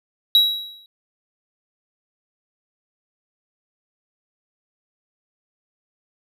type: tone with exponential decay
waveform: triangle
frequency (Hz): 3874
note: B7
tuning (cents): -34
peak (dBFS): -7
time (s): 0.35-0.86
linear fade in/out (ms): 1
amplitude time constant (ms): 110
effects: none